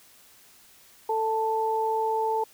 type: tone pair together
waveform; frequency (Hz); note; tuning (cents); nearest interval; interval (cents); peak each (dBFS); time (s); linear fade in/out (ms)
sine; 443.8 / 881.2; A4 / A5; +15 / +2; octave; 1187; -27 / -25; 1.09-2.44; 5
effects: white hiss -55 dBFS RMS until 2.53 s